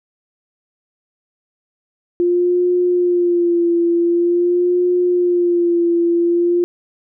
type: tone with vibrato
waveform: sine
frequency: 349.2 Hz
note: F4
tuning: in tune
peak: -12 dBFS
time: 2.2-6.64 s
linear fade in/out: 0 ms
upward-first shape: sine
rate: 0.46 Hz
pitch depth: 40 cents each way
effects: none